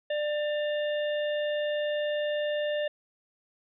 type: harmonic tone with a mistuned harmonic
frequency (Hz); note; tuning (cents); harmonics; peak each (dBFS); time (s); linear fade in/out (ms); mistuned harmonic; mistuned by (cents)
595; D5; +22; 1 / 3 / 5 / 6; -27 / -37 / -41 / -43; 0.1-2.88; 5; 5; -100
effects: none